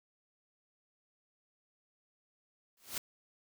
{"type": "noise with exponential growth", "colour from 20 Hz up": "white", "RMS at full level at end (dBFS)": -34, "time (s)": [2.77, 2.98], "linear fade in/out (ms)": 2, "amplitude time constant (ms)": 45, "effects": []}